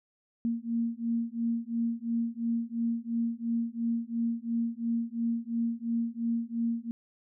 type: beating tone pair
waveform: sine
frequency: 230.6 / 233.5 Hz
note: A#3 / A#3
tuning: -19 / +3 cents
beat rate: 2.9 Hz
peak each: -31 dBFS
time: 0.45-6.91 s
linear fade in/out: 0 ms
effects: none

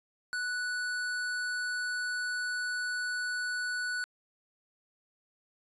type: tone with hard clipping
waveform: triangle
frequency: 1480 Hz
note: F#6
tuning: in tune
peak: -33 dBFS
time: 0.33-4.04 s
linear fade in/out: 0 ms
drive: 18 dB
effects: resampled to 24000 Hz

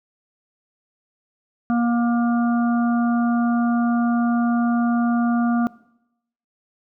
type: harmonic tone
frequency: 236.7 Hz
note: A#3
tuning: 27 cents sharp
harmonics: 1 / 3 / 5 / 6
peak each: -17 / -27 / -31 / -33 dBFS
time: 1.7-5.67 s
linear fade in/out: 0 ms
effects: noise-tail reverb RT60 0.8 s tail -20 dB re dry

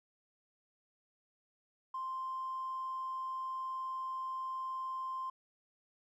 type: tone with tanh clipping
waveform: triangle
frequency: 1046.5 Hz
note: C6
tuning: in tune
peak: -36 dBFS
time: 1.94-5.3 s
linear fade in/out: 5 ms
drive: 1 dB
effects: none

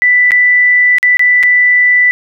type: tone with dropouts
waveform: sine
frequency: 1981 Hz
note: B6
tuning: 5 cents sharp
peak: -5 dBFS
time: 0.02-2.11 s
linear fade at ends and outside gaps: 0 ms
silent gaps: 0.308-0.318 / 0.984-1.029 / 1.17-1.194 / 1.429-1.434 s
effects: none

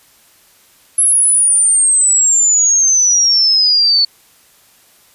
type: exponential sweep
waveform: sine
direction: down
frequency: 11000 to 4435 Hz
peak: -8 dBFS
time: 0.98-4.05 s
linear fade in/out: 5 ms
effects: white hiss -49 dBFS RMS until 5.14 s + resampled to 32000 Hz

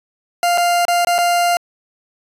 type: tone with dropouts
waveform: 40% pulse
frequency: 698.5 Hz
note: F5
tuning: in tune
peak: -12 dBFS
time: 0.43-1.57 s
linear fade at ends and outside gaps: 1 ms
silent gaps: 0.576-0.58 / 0.852-0.882 / 1.048-1.071 / 1.182-1.186 s
effects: resampled to 32000 Hz

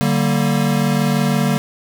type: chord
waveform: square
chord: G minor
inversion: second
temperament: equal with one note detuned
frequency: 146.83 / 192.52 / 233.1 Hz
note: D3 / G3 / Bb3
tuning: 0 / -31 / 0 cents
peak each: -19 / -20 / -20 dBFS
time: 0.01-1.58 s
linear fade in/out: 0 ms
effects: none

